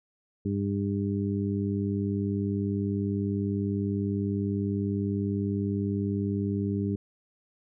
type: harmonic tone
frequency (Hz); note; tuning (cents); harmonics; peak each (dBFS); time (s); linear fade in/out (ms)
100; G2; +35; 1 / 2 / 3 / 4; -30 / -29 / -33 / -35; 0.45-6.96; 5
effects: none